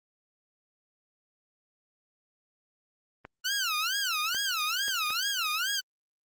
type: clicks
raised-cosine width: 0.5 ms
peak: -26 dBFS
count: 4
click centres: 3.251 / 4.347 / 4.882 / 5.105 s
type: tone with vibrato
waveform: 15% pulse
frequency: 1418 Hz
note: F6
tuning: 26 cents sharp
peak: -21 dBFS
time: 3.44-5.81 s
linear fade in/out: 20 ms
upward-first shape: sine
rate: 2.3 Hz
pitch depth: 260 cents each way
effects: Opus 24 kbps